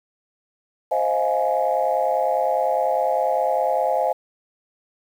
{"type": "chord", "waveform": "sine", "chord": "F minor seventh", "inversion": "second", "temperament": "just", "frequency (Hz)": [523.8, 628.6, 698.5, 838.1], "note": ["C5", "Eb5", "F5", "Ab5"], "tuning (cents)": [2, 18, 0, 16], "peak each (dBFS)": -23, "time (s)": [0.91, 4.13], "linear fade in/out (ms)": 10, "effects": ["tanh soft clip ceiling -9 dBFS", "8-bit"]}